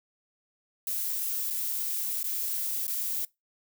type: noise with dropouts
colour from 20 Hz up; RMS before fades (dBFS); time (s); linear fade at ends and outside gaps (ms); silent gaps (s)
violet; -31; 0.87-3.25; 1; 1.502-1.506 / 2.231-2.242 / 2.868-2.879
effects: noise-tail reverb RT60 0.2 s tail -23 dB re dry